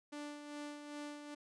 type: tone with tremolo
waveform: sawtooth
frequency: 293.7 Hz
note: D4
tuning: in tune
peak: -39 dBFS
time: 0.12-1.35 s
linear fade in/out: 10 ms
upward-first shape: sine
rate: 2.5 Hz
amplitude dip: 50%
effects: resampled to 22050 Hz